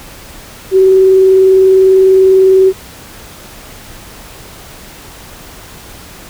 sine tone with vibrato, 379.8 Hz, F#4, 45 cents sharp, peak -3 dBFS, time 0.71-2.73 s, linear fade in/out 50 ms, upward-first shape sine, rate 20 Hz, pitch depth 21 cents each way, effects pink hiss -33 dBFS RMS until 6.29 s

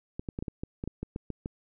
clicks, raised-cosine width 3 ms, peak -21 dBFS, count 12, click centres 0.195 / 0.288 / 0.389 / 0.425 / 0.482 / 0.635 / 0.839 / 0.876 / 1.03 / 1.161 / 1.303 / 1.459 s, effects none

